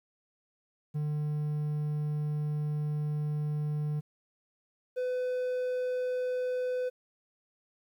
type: tone pair in turn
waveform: triangle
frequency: 150 / 502.8 Hz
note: D3 / B4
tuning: +37 / +31 cents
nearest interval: octave + major sixth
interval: 2094 cents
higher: second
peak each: -27 dBFS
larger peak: neither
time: 0.94-4.01 / 4.96-6.9 s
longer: first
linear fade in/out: 20 ms
effects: 11-bit